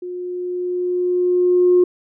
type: tone with level ramp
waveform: sine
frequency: 358.9 Hz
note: F4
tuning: 47 cents sharp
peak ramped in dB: -26 to -8 dBFS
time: 0.02-1.84 s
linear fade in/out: 5 ms
effects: tanh soft clip ceiling -5 dBFS